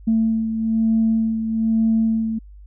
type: beating tone pair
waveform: sine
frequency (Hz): 223.3 / 224.4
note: A3 / A3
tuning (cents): +26 / +34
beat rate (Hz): 1.1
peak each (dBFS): -16 / -24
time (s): 0.07-2.39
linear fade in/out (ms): 10
effects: tanh soft clip ceiling -9 dBFS + added 50 Hz sine -39 dBFS peak until 2.66 s